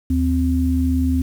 sine tone pair together, 77.03 / 259.3 Hz, D#2 / C4, -17 / -15 cents, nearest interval octave + major sixth, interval 2102 cents, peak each -18 dBFS, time 0.1-1.22 s, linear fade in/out 5 ms, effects 7-bit

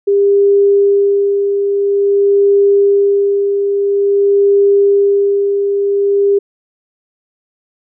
sine tone with tremolo, 400.8 Hz, G4, 38 cents sharp, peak -6 dBFS, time 0.07-6.39 s, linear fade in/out 10 ms, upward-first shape sine, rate 0.49 Hz, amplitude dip 45%, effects none

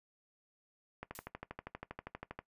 click train, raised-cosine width 0.5 ms, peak -27 dBFS, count 18, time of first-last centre 1.03-2.39 s, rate 12.5 Hz
blue noise with exponential decay, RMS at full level -44 dBFS, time 1.15-1.29 s, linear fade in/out 1 ms, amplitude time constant 29 ms
effects noise-tail reverb RT60 0.1 s tail -17 dB re dry + resampled to 32000 Hz

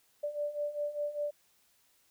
sine beating tone pair, 584 / 589 Hz, D5 / D5, -10 / +5 cents, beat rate 5 Hz, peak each -38 / -34 dBFS, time 0.23-1.31 s, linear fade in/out 10 ms, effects white hiss -69 dBFS RMS until 2.1 s

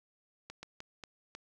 slowing click train, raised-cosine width 0.2 ms, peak -27 dBFS, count 5, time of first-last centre 0.5-1.35 s, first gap 130 ms, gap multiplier 1.34, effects none

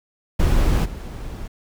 brown noise with level steps, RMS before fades -17 / -31 dBFS, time 0.39-1.48 s, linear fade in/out 10 ms, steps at 0.84 s, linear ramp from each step 20 ms, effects none

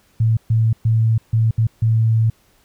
sine tone bursts at uneven times, 112.2 Hz, A2, 34 cents sharp, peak -12 dBFS, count 6, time 0.2-0.37 / 0.5-0.73 / 0.85-1.18 / 1.33-1.51 / 1.58-1.67 / 1.82-2.3 s, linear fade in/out 5 ms, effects pink hiss -57 dBFS RMS until 2.64 s

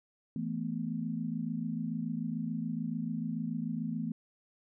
sine chord, E suspended fourth, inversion none, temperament equal, 164.81 / 220 / 246.9 Hz, E3 / A3 / B3, 0 / 0 / 0 cents, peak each -37 / -36 / -37 dBFS, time 0.36-4.12 s, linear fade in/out 2 ms, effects none

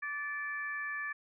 harmonic tone, 582 Hz, D5, 16 cents flat, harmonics 2 / 3 / 4, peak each -43 / -36 / -45 dBFS, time 0.02-1.13 s, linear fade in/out 10 ms, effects none

